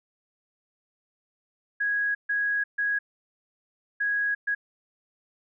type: tone bursts at uneven times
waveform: sine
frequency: 1657 Hz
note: G#6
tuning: 4 cents flat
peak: -23 dBFS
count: 5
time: 1.8-2.15 / 2.29-2.64 / 2.78-2.99 / 4-4.35 / 4.47-4.55 s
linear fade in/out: 10 ms
effects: none